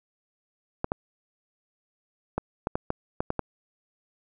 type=clicks; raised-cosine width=1 ms; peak=-12 dBFS; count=9; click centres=0.844 / 0.919 / 2.38 / 2.671 / 2.755 / 2.904 / 3.205 / 3.304 / 3.393 s; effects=none